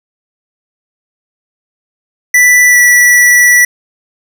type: tone with pitch glide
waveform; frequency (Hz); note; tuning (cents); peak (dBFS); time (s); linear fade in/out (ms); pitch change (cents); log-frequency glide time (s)
square; 1975.5 to 1953.9; B6 to B6; 0 to -19; -4; 2.34-3.65; 5; -19; 2.68-2.77
effects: none